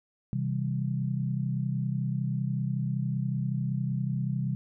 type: chord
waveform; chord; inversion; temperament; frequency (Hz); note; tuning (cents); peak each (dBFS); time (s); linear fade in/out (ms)
sine; C major; none; equal with one note detuned; 130.81 / 161.52 / 196; C3 / E3 / G3; 0 / -35 / 0; -29 / -33 / -33; 0.33-4.55; 0
effects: none